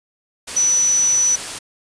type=tone in noise; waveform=sine; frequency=5950 Hz; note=F#8; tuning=9 cents sharp; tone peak=-13 dBFS; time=0.56-1.36 s; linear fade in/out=10 ms; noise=white; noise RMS=-28 dBFS; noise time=0.47-1.59 s; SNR=+12 dB; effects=resampled to 22050 Hz